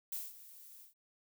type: noise with ADSR envelope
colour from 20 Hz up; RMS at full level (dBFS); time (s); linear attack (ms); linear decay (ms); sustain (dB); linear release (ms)
violet; -39; 0.12-0.94; 4; 200; -16; 130
effects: none